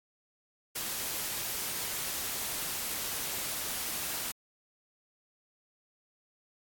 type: noise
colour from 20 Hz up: white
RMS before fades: -35 dBFS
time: 0.75-4.32 s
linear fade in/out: 10 ms
effects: AAC 64 kbps